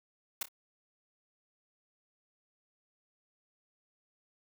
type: noise with echo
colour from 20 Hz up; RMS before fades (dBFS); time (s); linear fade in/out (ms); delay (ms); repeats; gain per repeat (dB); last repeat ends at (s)
white; -33; 0.41-0.43; 5; 28; 2; -12; 0.486
effects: none